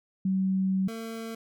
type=tone pair in turn; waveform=sine / 25% pulse; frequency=190 / 225.9 Hz; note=F#3 / A3; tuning=+46 / +46 cents; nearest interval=minor third; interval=300 cents; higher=second; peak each=-23 / -31 dBFS; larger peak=first; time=0.25-0.88 / 0.88-1.35 s; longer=first; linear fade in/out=5 ms; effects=none